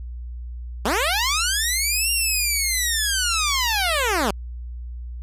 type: linear two-way sweep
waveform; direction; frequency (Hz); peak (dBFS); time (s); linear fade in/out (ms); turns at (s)
10% pulse; up then down; 180 to 2805 to 180; -11; 0.85-4.31; 5; 2.11
effects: added 60 Hz sine -30 dBFS peak until 5.22 s + resampled to 32000 Hz